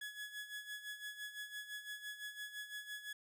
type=tone with tremolo; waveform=30% pulse; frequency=1689 Hz; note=G#6; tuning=29 cents sharp; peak=-40 dBFS; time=0.01-3.13 s; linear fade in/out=5 ms; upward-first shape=sine; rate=5.9 Hz; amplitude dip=70%; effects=none